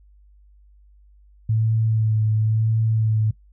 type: tone with vibrato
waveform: sine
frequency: 110 Hz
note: A2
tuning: in tune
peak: -17 dBFS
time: 1.49-3.31 s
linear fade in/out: 5 ms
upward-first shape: sine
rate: 0.96 Hz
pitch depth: 24 cents each way
effects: noise-tail reverb RT60 0.1 s tail -18 dB re dry + added 50 Hz sine -49 dBFS peak until 3.52 s